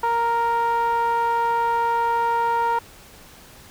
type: tone with low-pass filter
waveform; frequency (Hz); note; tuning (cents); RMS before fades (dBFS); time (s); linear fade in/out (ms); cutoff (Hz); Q
5% pulse; 466.2; A#4; 0; -21; 0.03-2.79; 5; 1000; 3.8
effects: pink hiss -46 dBFS RMS until 3.7 s